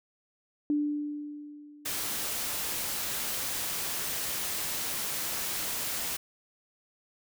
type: tone with exponential decay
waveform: sine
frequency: 294.8 Hz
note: D4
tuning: 7 cents sharp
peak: -23 dBFS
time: 0.7-2.41 s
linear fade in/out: 1 ms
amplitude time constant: 370 ms
type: noise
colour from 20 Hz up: white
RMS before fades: -33 dBFS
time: 1.85-6.17 s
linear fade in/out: 10 ms
effects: none